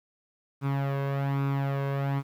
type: tone with flanger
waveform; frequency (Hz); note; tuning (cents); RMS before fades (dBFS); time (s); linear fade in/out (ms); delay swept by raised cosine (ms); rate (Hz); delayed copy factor
sawtooth; 138.59; C#3; 0; -28; 0.61-2.23; 50; 0.8 to 1.9; 1.2; +0.6
effects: low-pass 2000 Hz 12 dB/octave + 10-bit